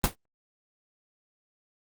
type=noise with exponential decay; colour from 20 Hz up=pink; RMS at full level=-19 dBFS; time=0.04-0.15 s; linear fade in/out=0 ms; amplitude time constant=22 ms; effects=Opus 24 kbps